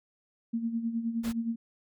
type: tone with tremolo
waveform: sine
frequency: 230 Hz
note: A#3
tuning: 23 cents flat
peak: -26 dBFS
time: 0.53-1.56 s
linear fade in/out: 10 ms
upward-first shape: sine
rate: 9.6 Hz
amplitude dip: 65%
type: noise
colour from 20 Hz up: pink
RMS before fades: -41 dBFS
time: 1.23-1.33 s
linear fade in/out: 20 ms
effects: none